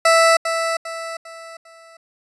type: tone with echo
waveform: 20% pulse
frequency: 659.3 Hz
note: E5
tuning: in tune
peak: -6 dBFS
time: 0.05-0.37 s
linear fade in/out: 5 ms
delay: 400 ms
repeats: 4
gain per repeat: -8 dB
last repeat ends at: 1.97 s
effects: resampled to 24000 Hz